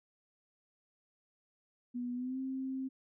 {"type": "tone with pitch glide", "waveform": "sine", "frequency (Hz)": [244.8, 263.9], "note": ["B3", "C4"], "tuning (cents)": [-15, 15], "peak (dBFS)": -35, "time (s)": [1.94, 2.89], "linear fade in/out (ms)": 20, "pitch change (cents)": 130, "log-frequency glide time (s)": [2.14, 2.39], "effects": []}